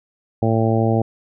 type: harmonic tone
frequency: 112.6 Hz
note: A2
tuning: 40 cents sharp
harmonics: 1 / 2 / 3 / 4 / 5 / 6 / 7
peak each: -18 / -21 / -23 / -24 / -25 / -26 / -26 dBFS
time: 0.42-1.02 s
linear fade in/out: 5 ms
effects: none

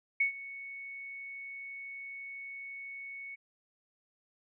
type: tone with ADSR envelope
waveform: sine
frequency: 2217 Hz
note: C#7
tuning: in tune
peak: -23 dBFS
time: 0.2-3.36 s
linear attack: 7 ms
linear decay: 110 ms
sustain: -18 dB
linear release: 19 ms
effects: none

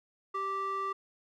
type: tone with band-pass filter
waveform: square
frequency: 390.5 Hz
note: G4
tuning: 7 cents flat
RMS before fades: -34 dBFS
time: 0.34-0.93 s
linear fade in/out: 10 ms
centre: 1100 Hz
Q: 3.2
effects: none

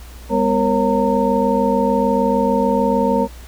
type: tone cluster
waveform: sine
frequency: 202.2 / 248.9 / 466.2 / 545 / 917 Hz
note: G#3 / B3 / A#4 / C#5 / A#5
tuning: -46 / +14 / 0 / -29 / -29 cents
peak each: -20 dBFS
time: 0.29-3.28 s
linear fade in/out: 50 ms
effects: added 60 Hz sine -35 dBFS peak until 3.47 s + pink hiss -43 dBFS RMS until 3.47 s

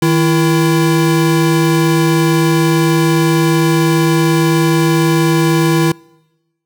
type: tone pair together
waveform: square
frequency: 158.2 / 335.2 Hz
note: D#3 / E4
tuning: +29 / +29 cents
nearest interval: octave + minor second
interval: 1300 cents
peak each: -13 dBFS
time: 0.02-5.92 s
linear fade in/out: 5 ms
effects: noise-tail reverb RT60 1.0 s tail -26 dB re dry

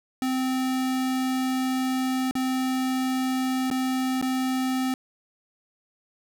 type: tone with dropouts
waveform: square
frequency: 259.2 Hz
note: C4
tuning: 16 cents flat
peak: -24 dBFS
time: 0.22-4.94 s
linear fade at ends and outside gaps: 1 ms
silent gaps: 2.311-2.353 / 3.702-3.712 / 4.214-4.225 s
effects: none

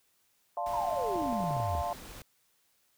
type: chord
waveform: sine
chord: D minor seventh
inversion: none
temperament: equal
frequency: 587.3 / 698.5 / 880 / 1046.5 Hz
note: D5 / F5 / A5 / C6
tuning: 0 / 0 / 0 / 0 cents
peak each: -39 / -33 / -37 / -39 dBFS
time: 0.57-1.93 s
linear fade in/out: 2 ms
type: noise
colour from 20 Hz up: pink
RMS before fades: -47 dBFS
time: 0.66-2.22 s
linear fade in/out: 2 ms
type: exponential sweep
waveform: sine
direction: down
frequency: 1015 to 70.2 Hz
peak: -32 dBFS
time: 0.73-1.82 s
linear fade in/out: 5 ms
type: clicks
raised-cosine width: 2 ms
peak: -29 dBFS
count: 10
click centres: 1.159 / 1.221 / 1.262 / 1.326 / 1.405 / 1.44 / 1.508 / 1.567 / 1.601 / 1.751 s
effects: white hiss -71 dBFS RMS until 2.97 s

